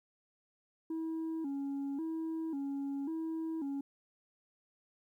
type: tone with vibrato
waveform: sine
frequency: 299.9 Hz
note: D4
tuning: 36 cents sharp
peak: -32 dBFS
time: 0.9-3.81 s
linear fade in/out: 5 ms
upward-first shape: square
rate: 0.92 Hz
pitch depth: 130 cents each way
effects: tanh soft clip ceiling -34 dBFS + 12-bit